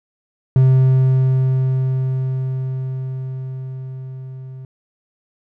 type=tone with level ramp; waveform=triangle; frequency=130.81 Hz; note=C3; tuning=in tune; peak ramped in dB=-6 to -29 dBFS; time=0.56-4.65 s; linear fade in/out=2 ms; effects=none